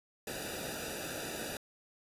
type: noise with comb filter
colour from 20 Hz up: pink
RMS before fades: -40 dBFS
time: 0.27-1.57 s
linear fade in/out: 2 ms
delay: 0.93 ms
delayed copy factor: -0.95
effects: resampled to 32000 Hz